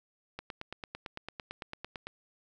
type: click train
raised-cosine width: 0.3 ms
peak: -23 dBFS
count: 16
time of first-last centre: 0.39-2.07 s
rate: 8.93 Hz
effects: none